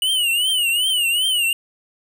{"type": "tone with vibrato", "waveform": "square", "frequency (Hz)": 2922, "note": "F#7", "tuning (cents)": -22, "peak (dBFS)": -17, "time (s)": [0.02, 1.53], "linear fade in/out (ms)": 2, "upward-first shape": "triangle", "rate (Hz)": 2.6, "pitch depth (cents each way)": 150, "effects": []}